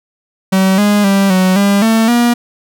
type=tone with pitch steps; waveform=45% pulse; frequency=190.3 / 206.3 / 196.5 / 186 / 200.3 / 224 / 239 Hz; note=F#3 / G#3 / G3 / F#3 / G3 / A3 / A#3; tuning=+49 / -11 / +4 / +9 / +38 / +31 / +43 cents; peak=-8 dBFS; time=0.52-2.34 s; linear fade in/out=10 ms; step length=260 ms; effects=none